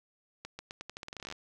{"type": "accelerating click train", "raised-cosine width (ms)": 0.2, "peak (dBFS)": -24, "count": 18, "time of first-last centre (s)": [0.45, 1.324], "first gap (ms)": 140, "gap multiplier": 0.85, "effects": []}